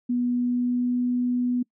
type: tone with pitch glide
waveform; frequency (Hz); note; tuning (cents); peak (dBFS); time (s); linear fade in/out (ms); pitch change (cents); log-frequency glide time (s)
sine; 244.5 to 246.5; B3 to B3; -17 to -3; -21; 0.09-1.63; 10; +14; 0.29-1.01
effects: noise-tail reverb RT60 0.1 s tail -24 dB re dry